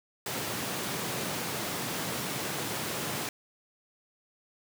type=high-pass noise; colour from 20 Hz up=pink; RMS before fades=-34 dBFS; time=0.26-3.29 s; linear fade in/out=2 ms; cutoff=120 Hz; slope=24 dB/octave; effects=none